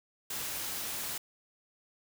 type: noise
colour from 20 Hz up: white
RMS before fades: -37 dBFS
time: 0.3-1.18 s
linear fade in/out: 5 ms
effects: none